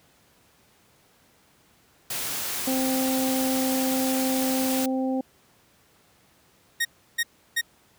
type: noise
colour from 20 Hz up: white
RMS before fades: -30 dBFS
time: 2.1-4.86 s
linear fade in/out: 5 ms
type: harmonic tone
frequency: 261.6 Hz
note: C4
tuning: in tune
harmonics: 1 / 2 / 3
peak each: -24 / -30 / -34 dBFS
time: 2.67-5.21 s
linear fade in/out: 5 ms
type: tone bursts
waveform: sawtooth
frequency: 1864.7 Hz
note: A#6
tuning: in tune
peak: -18 dBFS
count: 3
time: 6.8-7.613 s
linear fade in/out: 10 ms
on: 51 ms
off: 330 ms
effects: pink hiss -60 dBFS RMS until 7.98 s + high-pass 80 Hz 12 dB/octave